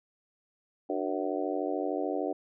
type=harmonic tone with a mistuned harmonic; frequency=93.4 Hz; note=F#2; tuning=17 cents sharp; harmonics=3 / 4 / 5 / 6 / 7 / 8; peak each=-34 / -35 / -36 / -37 / -37 / -38 dBFS; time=0.89-2.33 s; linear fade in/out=10 ms; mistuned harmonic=3; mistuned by=+100 cents; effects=none